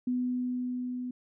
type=tone with level ramp; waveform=sine; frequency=249.3 Hz; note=B3; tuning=16 cents sharp; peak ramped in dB=-26 to -33 dBFS; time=0.07-1.11 s; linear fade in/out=5 ms; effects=none